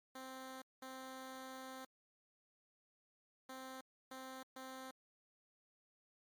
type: tone bursts at uneven times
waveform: 10% pulse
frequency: 261.6 Hz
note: C4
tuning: in tune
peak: -40 dBFS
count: 5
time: 0.15-0.62 / 0.82-1.85 / 3.49-3.81 / 4.11-4.43 / 4.56-4.91 s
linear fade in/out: 5 ms
effects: MP3 96 kbps